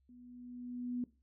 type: tone with level ramp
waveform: sine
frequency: 245.7 Hz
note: B3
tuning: 9 cents flat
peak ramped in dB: -55 to -33 dBFS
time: 0.09-1.04 s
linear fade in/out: 2 ms
effects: noise-tail reverb RT60 0.3 s tail -18 dB re dry + added 66 Hz sine -70 dBFS peak until 1.22 s